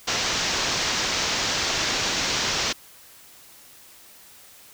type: low-pass noise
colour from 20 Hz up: white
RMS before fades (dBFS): -25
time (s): 0.07-2.73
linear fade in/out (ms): 10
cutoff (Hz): 6500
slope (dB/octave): 48
effects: white hiss -49 dBFS RMS until 4.73 s